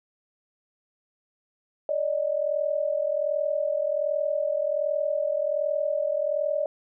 sine tone pair together, 574.7 / 616 Hz, D5 / D#5, -38 / -17 cents, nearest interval minor second, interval 121 cents, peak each -26 dBFS, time 1.89-6.66 s, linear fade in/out 2 ms, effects none

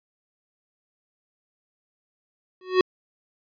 square tone with exponential growth, 370 Hz, F#4, in tune, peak -12 dBFS, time 2.61-2.81 s, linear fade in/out 2 ms, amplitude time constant 43 ms, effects resampled to 11025 Hz

